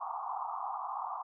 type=band-pass noise; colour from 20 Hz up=pink; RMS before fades=-38 dBFS; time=0-1.23 s; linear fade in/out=20 ms; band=730 to 1200 Hz; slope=96 dB/octave; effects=none